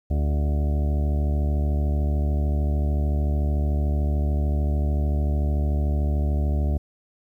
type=harmonic tone with a mistuned harmonic; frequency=73.5 Hz; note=D2; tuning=2 cents sharp; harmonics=1 / 2 / 3 / 4 / 5 / 6 / 8 / 9 / 10; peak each=-20 / -30 / -33 / -37 / -40 / -43 / -39 / -43 / -44 dBFS; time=0.1-6.78 s; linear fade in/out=10 ms; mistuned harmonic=6; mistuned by=-26 cents; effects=10-bit